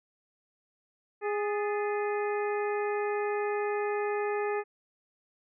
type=harmonic tone with a mistuned harmonic; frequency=413.7 Hz; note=G#4; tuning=7 cents flat; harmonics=1 / 2 / 3 / 4 / 5 / 6; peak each=-29 / -35 / -39 / -41 / -43 / -45 dBFS; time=1.21-4.64 s; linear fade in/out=50 ms; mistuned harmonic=4; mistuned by=+85 cents; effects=none